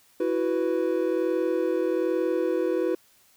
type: chord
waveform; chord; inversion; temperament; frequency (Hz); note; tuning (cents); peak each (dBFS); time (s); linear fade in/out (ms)
triangle; E suspended second; none; just; 329.6 / 370.8 / 494.4; E4 / F#4 / B4; 0 / +4 / +2; -25; 0.2-2.95; 5
effects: white hiss -60 dBFS RMS until 3.36 s